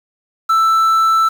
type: tone with quantisation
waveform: triangle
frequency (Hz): 1325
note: E6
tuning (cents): +9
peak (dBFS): -8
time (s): 0.49-1.29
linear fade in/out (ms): 10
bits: 6
effects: none